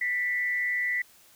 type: tone with frequency modulation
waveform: sine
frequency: 1975.5 Hz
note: B6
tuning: in tune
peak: -25 dBFS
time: 0.01-1.02 s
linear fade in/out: 5 ms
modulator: 179 Hz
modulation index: 0.39
effects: white hiss -57 dBFS RMS until 1.35 s